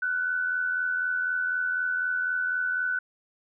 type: tone pair together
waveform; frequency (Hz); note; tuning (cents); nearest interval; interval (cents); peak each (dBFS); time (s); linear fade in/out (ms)
sine; 1413 / 1497; F6 / F#6; +20 / +20; minor second; 100; -35 / -25; 0.02-2.99; 5
effects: none